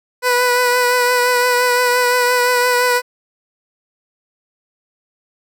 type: tone with vibrato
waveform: 15% pulse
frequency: 493.9 Hz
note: B4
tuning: in tune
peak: -6 dBFS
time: 0.22-3.02 s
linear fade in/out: 50 ms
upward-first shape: triangle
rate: 5.8 Hz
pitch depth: 26 cents each way
effects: none

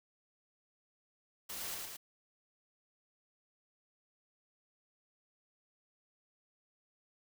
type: noise with echo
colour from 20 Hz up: white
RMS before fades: -43 dBFS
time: 1.49-1.75 s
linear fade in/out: 10 ms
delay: 110 ms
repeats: 2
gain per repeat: -2 dB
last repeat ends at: 1.97 s
effects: none

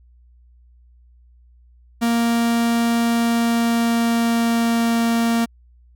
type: tone with pitch glide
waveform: 45% pulse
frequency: 233.1 to 231.4 Hz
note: A#3 to A#3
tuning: 0 to -13 cents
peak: -16 dBFS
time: 2.01-5.46 s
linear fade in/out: 20 ms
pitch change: -13 cents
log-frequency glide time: 3.02-5.03 s
effects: added 60 Hz sine -48 dBFS peak until 5.95 s

